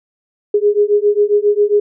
sine beating tone pair, 410 / 417.4 Hz, G#4 / G#4, -22 / +9 cents, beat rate 7.4 Hz, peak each -13 dBFS, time 0.54-1.8 s, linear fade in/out 5 ms, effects none

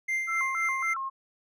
triangle tone with tremolo, 2093 Hz, C7, in tune, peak -23 dBFS, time 0.08-0.94 s, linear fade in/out 10 ms, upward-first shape triangle, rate 3.9 Hz, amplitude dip 60%
sine tone with vibrato, 1198 Hz, D6, 34 cents sharp, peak -30 dBFS, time 0.27-1.1 s, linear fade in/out 20 ms, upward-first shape square, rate 3.6 Hz, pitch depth 190 cents each way
effects none

